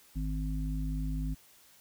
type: harmonic tone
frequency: 51.91 Hz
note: G#1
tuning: in tune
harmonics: 1 / 3 / 5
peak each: -32 / -37 / -39 dBFS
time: 0.15-1.35 s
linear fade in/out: 20 ms
effects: white hiss -60 dBFS RMS until 1.8 s